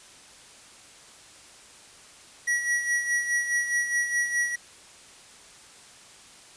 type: tone with tremolo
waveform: square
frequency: 1926 Hz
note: B6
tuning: 44 cents flat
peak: -22 dBFS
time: 2.47-4.56 s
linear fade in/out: 10 ms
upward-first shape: sine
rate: 4.8 Hz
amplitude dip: 60%
effects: white hiss -50 dBFS RMS until 6.56 s + resampled to 22050 Hz